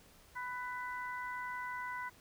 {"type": "harmonic tone", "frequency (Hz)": 497.3, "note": "B4", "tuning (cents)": 12, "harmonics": [2, 3, 4], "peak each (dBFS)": [-41, -44, -45], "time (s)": [0.35, 2.1], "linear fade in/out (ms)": 20, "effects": ["pink hiss -62 dBFS RMS until 2.2 s"]}